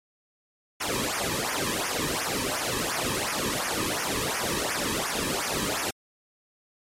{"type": "noise with flanger", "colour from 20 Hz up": "pink", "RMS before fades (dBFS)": -28, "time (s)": [0.8, 5.91], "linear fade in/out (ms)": 10, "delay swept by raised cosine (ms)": [0.24, 1.44], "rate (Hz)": 2.8, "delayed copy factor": -1, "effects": ["low-pass 12000 Hz 12 dB/octave", "MP3 64 kbps"]}